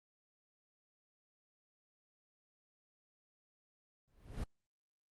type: noise with exponential growth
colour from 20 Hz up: brown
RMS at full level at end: -36 dBFS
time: 4.08-4.44 s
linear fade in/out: 5 ms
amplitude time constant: 77 ms
effects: Opus 24 kbps